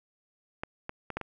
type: clicks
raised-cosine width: 0.5 ms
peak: -18 / -20 / -21 / -17 / -22 dBFS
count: 5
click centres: 0.635 / 0.894 / 1.103 / 1.17 / 1.213 s
effects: none